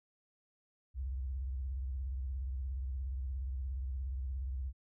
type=tone with vibrato; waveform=sine; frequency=65.41 Hz; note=C2; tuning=in tune; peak=-35 dBFS; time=0.94-4.73 s; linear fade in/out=50 ms; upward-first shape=triangle; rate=17 Hz; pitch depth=200 cents each way; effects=none